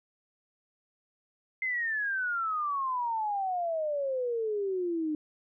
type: exponential sweep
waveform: sine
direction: down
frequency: 2090 to 300 Hz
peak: -28 dBFS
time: 1.62-5.15 s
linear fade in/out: 2 ms
effects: none